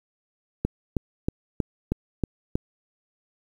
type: click train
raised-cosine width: 3 ms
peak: -10 dBFS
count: 7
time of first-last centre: 0.65-2.555 s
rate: 3.15 Hz
effects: 8-bit